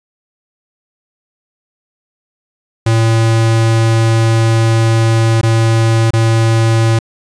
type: tone with dropouts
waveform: square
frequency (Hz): 113.3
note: A#2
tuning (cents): -49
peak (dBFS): -9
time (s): 2.86-6.99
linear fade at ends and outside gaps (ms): 5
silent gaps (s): 5.413-5.431 / 6.107-6.134
effects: resampled to 22050 Hz + 8-bit